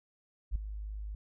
sine tone with ADSR envelope, 51.91 Hz, G#1, in tune, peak -25 dBFS, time 0.51-1.15 s, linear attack 44 ms, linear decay 5 ms, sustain -12 dB, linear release 3 ms, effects none

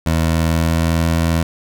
20% pulse tone with pitch glide, 81.3 to 82.63 Hz, E2 to E2, -23 to +5 cents, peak -9 dBFS, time 0.06-1.43 s, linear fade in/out 5 ms, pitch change +28 cents, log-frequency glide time 0.27-1.06 s, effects none

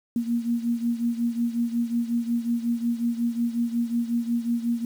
sine beating tone pair, 233.8 / 239.3 Hz, A#3 / A#3, +5 / +46 cents, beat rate 5.5 Hz, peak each -24 / -28 dBFS, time 0.16-4.85 s, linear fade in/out 2 ms, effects 8-bit

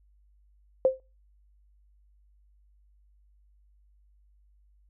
sine tone with exponential decay, 523.3 Hz, C5, in tune, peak -14 dBFS, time 0.85-1 s, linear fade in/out 1 ms, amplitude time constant 32 ms, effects noise-tail reverb RT60 0.3 s tail -26 dB re dry + added 50 Hz sine -59 dBFS peak until 4.89 s

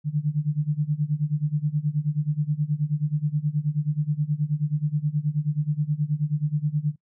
sine tone with tremolo, 149.4 Hz, D3, 30 cents sharp, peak -18 dBFS, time 0.04-6.96 s, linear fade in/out 50 ms, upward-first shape sine, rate 9.4 Hz, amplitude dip 90%, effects noise-tail reverb RT60 0.1 s tail -23 dB re dry

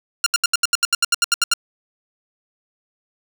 10% pulse tone bursts, 1396.9 Hz, F6, in tune, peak -5 dBFS, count 14, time 0.24-1.537 s, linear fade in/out 2 ms, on 23 ms, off 75 ms, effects none

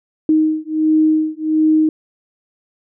sine beating tone pair, 311.5 / 312.9 Hz, D#4 / D#4, +2 / +10 cents, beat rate 1.4 Hz, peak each -15 dBFS, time 0.29-1.89 s, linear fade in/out 2 ms, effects none

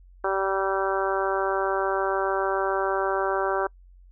harmonic tone, 193.4 Hz, G3, 23 cents flat, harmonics 2 / 3 / 4 / 5 / 6 / 7 / 8, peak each -27 / -29 / -30 / -31 / -32 / -32 / -33 dBFS, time 0.24-3.67 s, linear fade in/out 5 ms, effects noise-tail reverb RT60 0.1 s tail -26 dB re dry + added 45 Hz sine -48 dBFS peak until 4.11 s

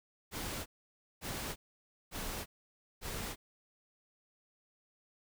pink noise bursts, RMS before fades -40 dBFS, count 4, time 0.31-3.36 s, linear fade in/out 50 ms, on 350 ms, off 550 ms, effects none

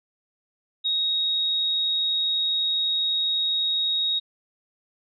sine tone, 3768 Hz, A#7, 18 cents sharp, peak -21 dBFS, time 0.84-4.2 s, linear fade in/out 20 ms, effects none

